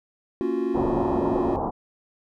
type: chord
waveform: triangle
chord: Gb major seventh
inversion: first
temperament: just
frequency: 231.2 / 277.5 / 346.9 / 370 Hz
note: Bb3 / Db4 / F4 / Gb4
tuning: -14 / +2 / -12 / 0 cents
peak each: -30 / -27 / -25 / -25 dBFS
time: 0.41-1.56 s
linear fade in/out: 0 ms
type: low-pass noise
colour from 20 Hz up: white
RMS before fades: -27 dBFS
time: 0.74-1.71 s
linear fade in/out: 20 ms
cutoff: 1000 Hz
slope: 48 dB/octave
effects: none